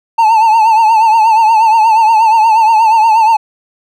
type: tone with vibrato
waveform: triangle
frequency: 887 Hz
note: A5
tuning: 14 cents sharp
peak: -3 dBFS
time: 0.18-3.37 s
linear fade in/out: 10 ms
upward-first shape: triangle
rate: 8.4 Hz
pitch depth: 84 cents each way
effects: none

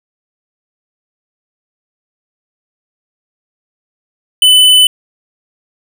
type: tone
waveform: square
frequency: 3008 Hz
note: F#7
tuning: 28 cents sharp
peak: -4 dBFS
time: 4.42-4.87 s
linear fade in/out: 2 ms
effects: none

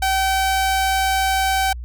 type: tone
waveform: sawtooth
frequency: 769 Hz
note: G5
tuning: 33 cents flat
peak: -13 dBFS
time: 0.02-1.73 s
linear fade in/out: 5 ms
effects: added 60 Hz sine -28 dBFS peak until 1.84 s

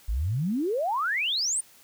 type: exponential sweep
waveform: sine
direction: up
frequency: 48.48 to 9397 Hz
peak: -24 dBFS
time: 0.08-1.61 s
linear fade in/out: 10 ms
effects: white hiss -55 dBFS RMS until 1.83 s

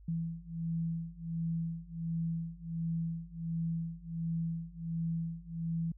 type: beating tone pair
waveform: sine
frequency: 164.81 / 166.21 Hz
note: E3 / E3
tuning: 0 / +15 cents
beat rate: 1.4 Hz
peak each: -37 / -36 dBFS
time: 0.08-5.92 s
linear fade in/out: 5 ms
effects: added 50 Hz sine -52 dBFS peak until 5.97 s

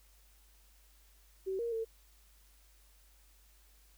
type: tone with pitch steps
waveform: sine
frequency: 381.9 / 468.1 / 450.1 Hz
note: G4 / A#4 / A4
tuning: -45 / +7 / +39 cents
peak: -33 dBFS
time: 1.46-1.85 s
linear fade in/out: 20 ms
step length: 130 ms
effects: added 50 Hz sine -62 dBFS peak until 3.97 s + white hiss -67 dBFS RMS until 3.97 s

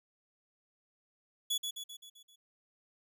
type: tone with echo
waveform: sawtooth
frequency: 3398 Hz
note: G#7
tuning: 39 cents sharp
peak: -27 dBFS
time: 1.5-1.58 s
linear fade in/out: 10 ms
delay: 130 ms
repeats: 6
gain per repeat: -5 dB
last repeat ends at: 2.36 s
effects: none

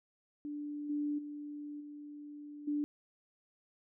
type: tone with level steps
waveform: sine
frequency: 293.7 Hz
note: D4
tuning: in tune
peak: -38 / -32 / -41 / -45 / -31 dBFS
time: 0.45-2.84 s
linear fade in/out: 0 ms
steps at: 0.89 / 1.18 / 1.8 / 2.67 s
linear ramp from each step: 10 ms
effects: none

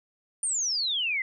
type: exponential sweep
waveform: sine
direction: down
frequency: 9240 to 2000 Hz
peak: -25 dBFS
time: 0.43-1.22 s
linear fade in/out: 2 ms
effects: none

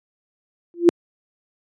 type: tone with exponential growth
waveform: sine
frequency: 344.2 Hz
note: F4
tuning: 25 cents flat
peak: -4 dBFS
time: 0.74-0.89 s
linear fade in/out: 0 ms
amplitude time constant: 31 ms
effects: high-pass 150 Hz 12 dB/octave + resampled to 24000 Hz

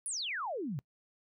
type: exponential sweep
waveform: sine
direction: down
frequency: 10548 to 124.6 Hz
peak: -34 dBFS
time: 0.06-0.79 s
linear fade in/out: 0 ms
effects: noise-tail reverb RT60 0.1 s tail -24 dB re dry

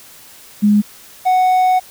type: tone pair in turn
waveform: sine / triangle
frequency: 207.7 / 740.2 Hz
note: G#3 / F#5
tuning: 0 / 0 cents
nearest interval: octave + minor seventh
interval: 2200 cents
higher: second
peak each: -8 dBFS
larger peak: neither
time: 0.62-0.82 / 1.25-1.8 s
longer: second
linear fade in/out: 20 ms
effects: white hiss -41 dBFS RMS until 1.9 s

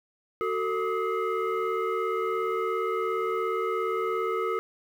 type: tone with frequency modulation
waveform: sine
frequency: 450.6 Hz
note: A4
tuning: 41 cents sharp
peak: -25 dBFS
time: 0.41-4.59 s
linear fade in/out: 0 ms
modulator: 824 Hz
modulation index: 1.3
effects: 9-bit

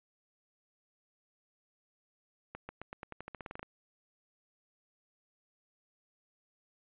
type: accelerating click train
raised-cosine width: 0.5 ms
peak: -27 dBFS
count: 15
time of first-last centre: 2.55-3.63 s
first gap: 140 ms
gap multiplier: 0.9
effects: resampled to 8000 Hz

